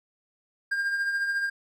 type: tone with tremolo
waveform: triangle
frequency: 1605 Hz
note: G6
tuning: 40 cents sharp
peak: -21 dBFS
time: 0.71-1.5 s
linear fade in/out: 10 ms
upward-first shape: triangle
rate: 14 Hz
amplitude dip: 50%
effects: none